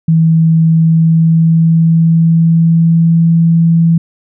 sine tone with pitch glide, 162.3 to 166 Hz, E3 to E3, -27 to +12 cents, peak -5 dBFS, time 0.08-3.98 s, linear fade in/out 5 ms, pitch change +39 cents, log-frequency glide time 0.68-3.26 s, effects none

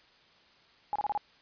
sine tone bursts, 830.6 Hz, G#5, in tune, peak -27 dBFS, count 5, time 0.93-1.176 s, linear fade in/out 0 ms, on 26 ms, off 29 ms, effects white hiss -61 dBFS RMS until 1.41 s + resampled to 11025 Hz

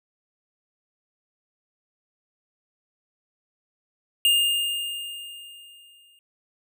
square tone with exponential decay, 2822 Hz, F7, 17 cents sharp, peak -16 dBFS, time 4.25-6.19 s, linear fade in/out 1 ms, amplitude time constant 420 ms, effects none

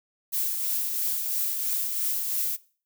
violet noise with tremolo, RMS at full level -26 dBFS, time 0.32-2.57 s, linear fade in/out 20 ms, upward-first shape triangle, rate 3 Hz, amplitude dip 40%, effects noise-tail reverb RT60 0.4 s tail -20 dB re dry

